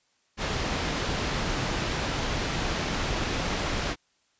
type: low-pass noise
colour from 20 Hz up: pink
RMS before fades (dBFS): -29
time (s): 0.37-3.96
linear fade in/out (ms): 50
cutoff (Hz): 5500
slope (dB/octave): 12
effects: white hiss -69 dBFS RMS until 4.39 s + resampled to 16000 Hz